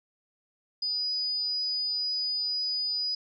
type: tone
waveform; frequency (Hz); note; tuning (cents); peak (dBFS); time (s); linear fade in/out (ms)
sine; 4951; D#8; -9; -27; 0.82-3.15; 5
effects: none